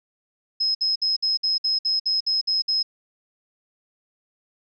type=tone bursts; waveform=sine; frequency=5130 Hz; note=E8; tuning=48 cents flat; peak=-19 dBFS; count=11; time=0.6-2.83 s; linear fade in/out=10 ms; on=150 ms; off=58 ms; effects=none